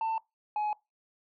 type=tone pair in turn; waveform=sine; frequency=893 / 842.9 Hz; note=A5 / G#5; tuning=+25 / +25 cents; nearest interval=minor second; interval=100 cents; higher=first; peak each=-25 dBFS; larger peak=neither; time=0.01-0.18 / 0.56-0.73 s; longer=neither; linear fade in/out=2 ms; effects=noise-tail reverb RT60 0.2 s tail -23 dB re dry + tanh soft clip ceiling -27 dBFS